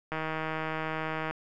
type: click train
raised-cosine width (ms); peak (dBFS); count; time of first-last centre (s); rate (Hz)
0.5; -18; 189; 0.12-1.31; 158
effects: none